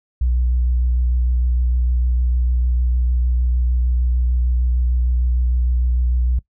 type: tone with vibrato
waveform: sine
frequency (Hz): 61.2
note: B1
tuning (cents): -15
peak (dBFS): -13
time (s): 0.21-6.39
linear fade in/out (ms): 5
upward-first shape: sine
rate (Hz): 6.6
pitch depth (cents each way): 20
effects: noise-tail reverb RT60 0.1 s tail -20 dB re dry + tanh soft clip ceiling -11 dBFS